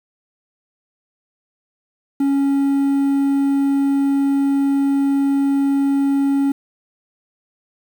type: tone with quantisation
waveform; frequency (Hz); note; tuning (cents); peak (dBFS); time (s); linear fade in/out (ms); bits
triangle; 277.2; C#4; 0; -12; 2.2-6.52; 5; 7
effects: none

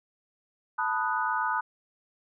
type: chord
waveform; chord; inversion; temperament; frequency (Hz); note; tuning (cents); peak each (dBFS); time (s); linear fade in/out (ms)
sine; B dominant seventh; third; equal; 880 / 987.8 / 1244.5 / 1480; A5 / B5 / D#6 / F#6; 0 / 0 / 0 / 0; -31; 0.78-1.61; 10
effects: none

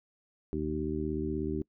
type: harmonic tone with a mistuned harmonic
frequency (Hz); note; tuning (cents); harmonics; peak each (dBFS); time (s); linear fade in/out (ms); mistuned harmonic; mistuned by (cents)
76.5; D#2; -29; 1 / 2 / 3 / 4 / 5; -38 / -39 / -37 / -35 / -35; 0.53-1.62; 0; 1; -47
effects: noise-tail reverb RT60 0.1 s tail -25 dB re dry

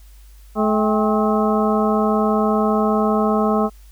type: harmonic tone with a mistuned harmonic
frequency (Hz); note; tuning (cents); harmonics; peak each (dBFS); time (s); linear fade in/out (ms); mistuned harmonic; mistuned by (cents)
214.8; A3; -41; 1 / 2 / 3 / 4 / 5 / 6; -18 / -21 / -23 / -24 / -25 / -26; 0.55-3.7; 50; 4; -130
effects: added 50 Hz sine -41 dBFS peak until 3.91 s + white hiss -55 dBFS RMS until 3.91 s

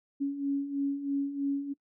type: beating tone pair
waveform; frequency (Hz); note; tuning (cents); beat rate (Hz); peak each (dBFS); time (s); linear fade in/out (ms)
sine; 277.2 / 280.3; C#4 / C#4; 0 / +19; 3.1; -35 / -29; 0.2-1.74; 20
effects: noise-tail reverb RT60 0.1 s tail -21 dB re dry

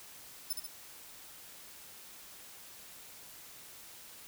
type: tone with echo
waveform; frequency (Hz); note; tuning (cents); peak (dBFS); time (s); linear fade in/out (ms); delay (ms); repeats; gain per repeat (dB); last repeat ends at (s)
5% pulse; 5274; E8; 0; -26; 0.5-0.53; 5; 69; 2; -4; 0.668
effects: white hiss -52 dBFS RMS until 4.27 s

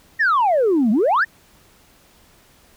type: exponential two-way sweep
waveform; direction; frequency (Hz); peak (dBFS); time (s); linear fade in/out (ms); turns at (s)
sine; down then up; 1905 to 201.7 to 1905; -12; 0.19-1.25; 20; 0.91
effects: tanh soft clip ceiling -11 dBFS + pink hiss -53 dBFS RMS until 2.76 s

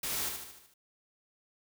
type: noise with echo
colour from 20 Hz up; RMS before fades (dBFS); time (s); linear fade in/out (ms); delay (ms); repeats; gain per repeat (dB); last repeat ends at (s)
white; -35; 0.03-0.29; 5; 75; 6; -5; 0.74
effects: none

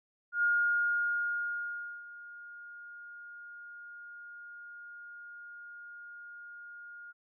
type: tone with ADSR envelope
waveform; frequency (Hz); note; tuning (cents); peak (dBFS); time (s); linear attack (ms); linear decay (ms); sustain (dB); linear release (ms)
sine; 1422; F6; +31; -24; 0.32-7.13; 110; 1600; -21; 28
effects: none

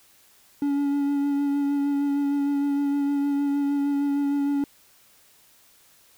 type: tone with vibrato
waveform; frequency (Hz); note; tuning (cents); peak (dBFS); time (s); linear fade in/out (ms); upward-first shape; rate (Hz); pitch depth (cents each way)
triangle; 283.4; C#4; +38; -19; 0.62-4.64; 2; sine; 6.5; 17
effects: white hiss -57 dBFS RMS until 6.17 s

